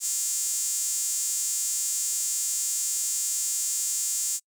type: tone with high-pass filter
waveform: sawtooth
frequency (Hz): 349.2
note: F4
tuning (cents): 0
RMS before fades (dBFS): -28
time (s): 0-4.4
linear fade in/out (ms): 50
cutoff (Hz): 7400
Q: 4.2
effects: noise-tail reverb RT60 0.1 s tail -26 dB re dry